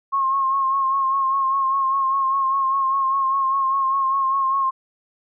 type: tone with vibrato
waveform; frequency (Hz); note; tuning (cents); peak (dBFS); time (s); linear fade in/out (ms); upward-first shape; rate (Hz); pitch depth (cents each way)
sine; 1078; C#6; -49; -17; 0.12-4.71; 20; sine; 5; 36
effects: none